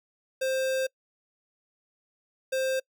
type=tone pair in turn; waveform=square; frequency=525 / 525 Hz; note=C5 / C5; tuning=+6 / +6 cents; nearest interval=unison; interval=0 cents; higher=neither; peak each=-26 dBFS; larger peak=neither; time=0.41-0.87 / 2.52-2.8 s; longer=first; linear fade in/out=10 ms; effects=noise-tail reverb RT60 0.1 s tail -26 dB re dry